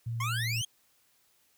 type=tone; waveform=sine; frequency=115.9 Hz; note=A#2; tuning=10 cents flat; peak=-31 dBFS; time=0.06-0.62 s; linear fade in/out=10 ms
type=exponential sweep; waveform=25% pulse; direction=up; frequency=1030 to 3279 Hz; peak=-28 dBFS; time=0.2-0.65 s; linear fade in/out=5 ms
effects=white hiss -68 dBFS RMS until 1.57 s